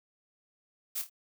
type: noise with echo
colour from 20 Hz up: blue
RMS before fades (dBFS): -34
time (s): 0.95-1.02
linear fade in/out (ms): 10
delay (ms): 26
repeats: 3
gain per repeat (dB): -8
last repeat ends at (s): 1.098
effects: none